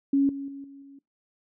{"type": "tone with level steps", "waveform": "sine", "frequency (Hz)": 277.2, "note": "C#4", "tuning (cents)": 0, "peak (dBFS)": [-18, -31, -36, -43, -45], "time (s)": [0.13, 0.99], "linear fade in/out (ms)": 5, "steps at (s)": [0.29, 0.48, 0.64, 0.82], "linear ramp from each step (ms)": 2, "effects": ["noise-tail reverb RT60 0.2 s tail -21 dB re dry"]}